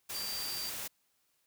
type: tone in noise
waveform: sine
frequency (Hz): 4699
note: D8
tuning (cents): 0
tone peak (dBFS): -38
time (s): 0.14-0.7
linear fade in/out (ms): 10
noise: white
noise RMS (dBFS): -40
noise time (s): 0.09-0.88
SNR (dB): -1
effects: white hiss -75 dBFS RMS until 1.46 s